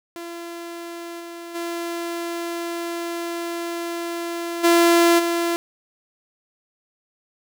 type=tone with level steps; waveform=sawtooth; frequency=340.5 Hz; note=F4; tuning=44 cents flat; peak=-28 / -30 / -22 / -9 / -16 dBFS; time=0.16-5.56 s; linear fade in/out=0 ms; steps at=1.19 / 1.54 / 4.63 / 5.18 s; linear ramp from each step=20 ms; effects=none

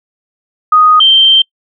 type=tone pair in turn; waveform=sine; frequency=1244.5 / 3136 Hz; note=D#6 / G7; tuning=0 / 0 cents; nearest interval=octave + major third; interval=1600 cents; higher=second; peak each=-3 dBFS; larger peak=neither; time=0.72-1 / 1-1.42 s; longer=second; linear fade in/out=5 ms; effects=noise-tail reverb RT60 0.1 s tail -26 dB re dry

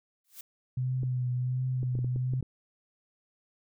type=noise with exponential growth; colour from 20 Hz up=blue; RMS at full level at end=-40 dBFS; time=0.24-0.41 s; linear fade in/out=5 ms; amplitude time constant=36 ms
type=tone with vibrato; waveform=sine; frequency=126.5 Hz; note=B2; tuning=42 cents sharp; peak=-27 dBFS; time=0.77-2.41 s; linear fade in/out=5 ms; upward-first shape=triangle; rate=1.4 Hz; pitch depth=35 cents each way
type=clicks; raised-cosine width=3 ms; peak=-26 dBFS; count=8; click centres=1.033 / 1.831 / 1.953 / 1.989 / 2.045 / 2.161 / 2.336 / 2.427 s
effects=none

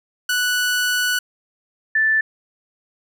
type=tone pair in turn; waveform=sawtooth / sine; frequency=1480 / 1760 Hz; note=F#6 / A6; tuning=0 / 0 cents; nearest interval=minor third; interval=300 cents; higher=second; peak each=-14 dBFS; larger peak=neither; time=0.29-1.19 / 1.95-2.21 s; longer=first; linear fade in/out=5 ms; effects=none

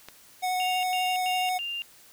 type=click; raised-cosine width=0.2 ms; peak=-23 dBFS; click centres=0.086 s
type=tone with vibrato; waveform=square; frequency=736 Hz; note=F#5; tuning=9 cents flat; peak=-26 dBFS; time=0.42-1.59 s; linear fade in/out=20 ms; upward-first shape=triangle; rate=12 Hz; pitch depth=11 cents each way
type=tone bursts; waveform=sine; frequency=2794 Hz; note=F7; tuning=in tune; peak=-30 dBFS; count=4; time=0.6-1.82 s; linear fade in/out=0 ms; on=230 ms; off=100 ms
effects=white hiss -54 dBFS RMS until 2.12 s

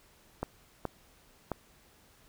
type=clicks; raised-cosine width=1 ms; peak=-18 dBFS; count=3; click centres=0.43 / 0.853 / 1.517 s; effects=pink hiss -62 dBFS RMS until 2.28 s

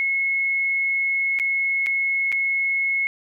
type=tone with dropouts; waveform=sine; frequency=2179 Hz; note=C#7; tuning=30 cents flat; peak=-19 dBFS; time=0-3.07 s; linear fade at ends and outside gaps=0 ms; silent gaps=1.389-1.398 / 1.862-1.868 / 2.319-2.325 s; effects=none

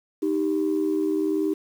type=tone pair together; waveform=sine; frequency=311.1 / 392 Hz; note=D#4 / G4; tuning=0 / 0 cents; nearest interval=major third; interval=400 cents; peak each=-22 / -24 dBFS; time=0.22-1.54 s; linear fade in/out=10 ms; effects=tanh soft clip ceiling -15 dBFS + 8-bit

